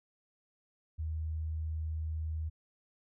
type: tone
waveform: sine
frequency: 79 Hz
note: D#2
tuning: 27 cents sharp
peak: -33 dBFS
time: 0.98-2.5 s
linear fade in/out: 20 ms
effects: none